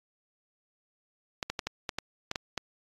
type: clicks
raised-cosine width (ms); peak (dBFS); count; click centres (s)
0.2; -14; 9; 1.428 / 1.5 / 1.592 / 1.67 / 1.892 / 1.986 / 2.314 / 2.358 / 2.577
effects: AAC 32 kbps